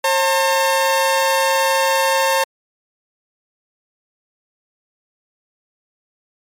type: tone pair together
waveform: sawtooth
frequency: 536.9 / 903 Hz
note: C5 / A5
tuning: +45 / +45 cents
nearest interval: major sixth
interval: 900 cents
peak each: -13 dBFS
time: 0.04-2.44 s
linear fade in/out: 5 ms
effects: MP3 64 kbps

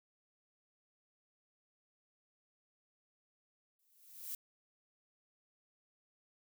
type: noise with exponential growth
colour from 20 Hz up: violet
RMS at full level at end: -40 dBFS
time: 3.79-4.35 s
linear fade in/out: 2 ms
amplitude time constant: 120 ms
effects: none

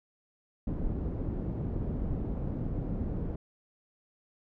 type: low-pass noise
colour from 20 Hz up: pink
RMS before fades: -33 dBFS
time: 0.67-3.36 s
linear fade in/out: 5 ms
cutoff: 330 Hz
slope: 12 dB/octave
effects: none

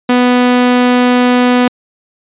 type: tone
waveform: sawtooth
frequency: 247.5 Hz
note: B3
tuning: 4 cents sharp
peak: -3 dBFS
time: 0.09-1.68 s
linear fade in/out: 5 ms
effects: resampled to 8000 Hz

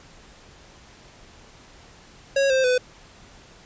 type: tone with pitch steps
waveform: square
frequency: 550 / 525.2 / 501.4 Hz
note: C#5 / C5 / B4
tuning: -14 / +6 / +26 cents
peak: -18 dBFS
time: 2.36-2.78 s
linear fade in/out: 5 ms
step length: 140 ms
effects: pink hiss -49 dBFS RMS until 3.65 s + resampled to 16000 Hz

